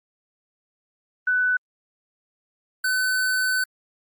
sine / square tone pair in turn, 1495 / 1512.4 Hz, F#6 / F#6, +17 / +38 cents, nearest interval unison, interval 21 cents, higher second, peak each -18 / -21 dBFS, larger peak first, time 1.27-1.57 / 2.84-3.64 s, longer second, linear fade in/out 5 ms, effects Opus 32 kbps

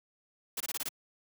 white noise bursts, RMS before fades -35 dBFS, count 6, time 0.57-0.889 s, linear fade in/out 5 ms, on 34 ms, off 23 ms, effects high-pass 150 Hz 12 dB/octave

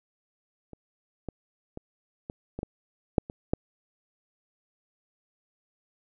clicks, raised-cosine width 2 ms, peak -30 / -21 / -24 / -22 / -21 / -18 / -6 / -24 / -10 dBFS, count 9, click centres 0.733 / 1.287 / 1.774 / 2.299 / 2.59 / 2.631 / 3.182 / 3.299 / 3.535 s, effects none

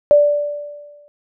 sine tone with exponential decay, 585 Hz, D5, 7 cents flat, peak -5 dBFS, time 0.11-1.08 s, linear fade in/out 0 ms, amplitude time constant 210 ms, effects none

